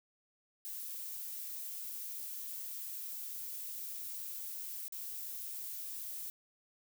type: noise with dropouts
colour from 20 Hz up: violet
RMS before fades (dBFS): -43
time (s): 0.65-6.3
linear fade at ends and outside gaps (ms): 0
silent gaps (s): 4.881-4.923
effects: none